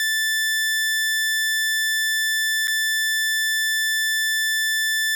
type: tone with dropouts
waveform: sawtooth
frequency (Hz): 1760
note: A6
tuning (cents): 0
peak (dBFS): -16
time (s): 0-5.15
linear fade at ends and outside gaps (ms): 1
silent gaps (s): 2.673-2.68
effects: none